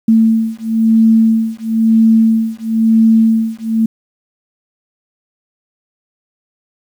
sine beating tone pair, 223.3 / 224.3 Hz, A3 / A3, +26 / +34 cents, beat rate 1 Hz, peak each -11 dBFS, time 0.08-3.86 s, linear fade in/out 5 ms, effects 7-bit

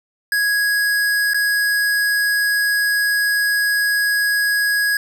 square tone with dropouts, 1661.2 Hz, G#6, in tune, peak -16 dBFS, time 0.32-4.97 s, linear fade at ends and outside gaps 2 ms, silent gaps 1.335-1.344 s, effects none

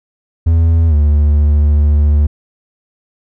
triangle tone with pitch glide, 82.41 to 73.84 Hz, E2 to D2, 0 to +10 cents, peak -5 dBFS, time 0.46-2.27 s, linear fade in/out 10 ms, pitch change -190 cents, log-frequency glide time 0.88-0.95 s, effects none

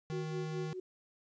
square tone, 156.7 Hz, D#3, 13 cents sharp, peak -38 dBFS, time 0.1-0.73 s, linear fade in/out 0 ms
sine tone with tremolo, 370 Hz, F#4, in tune, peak -36 dBFS, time 0.12-0.8 s, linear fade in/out 5 ms, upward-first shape sine, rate 4.7 Hz, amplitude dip 85%
effects resampled to 16000 Hz + 12-bit

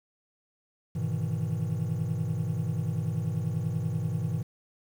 triangle chord, E major seventh, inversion first, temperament just, 103.01 / 123.61 / 154.51 / 164.81 Hz, G#2 / B2 / D#3 / E3, -14 / +2 / -12 / 0 cents, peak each -31 dBFS, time 0.95-4.43 s, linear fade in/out 10 ms, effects 9-bit

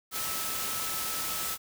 sine tone in noise, 1303 Hz, E6, 20 cents flat, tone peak -41 dBFS, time 0.11-1.58 s, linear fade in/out 50 ms, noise white, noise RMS -33 dBFS, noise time 0.11-1.58 s, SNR -11 dB, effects none

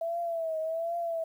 sine tone with vibrato, 659.3 Hz, E5, in tune, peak -29 dBFS, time 0.01-1.24 s, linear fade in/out 5 ms, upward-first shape triangle, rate 1.3 Hz, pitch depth 79 cents each way, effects 10-bit

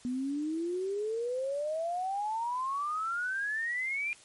sine exponential sweep, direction up, 243.2 to 2426 Hz, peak -30 dBFS, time 0.05-4.13 s, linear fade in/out 0 ms, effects white hiss -56 dBFS RMS until 4.24 s + MP3 48 kbps

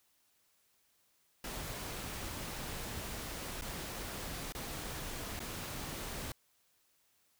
pink noise with dropouts, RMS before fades -42 dBFS, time 1.44-6.32 s, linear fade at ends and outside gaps 2 ms, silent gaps 3.612-3.62 / 4.523-4.549 / 5.393-5.402 s, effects white hiss -73 dBFS RMS until 7.39 s

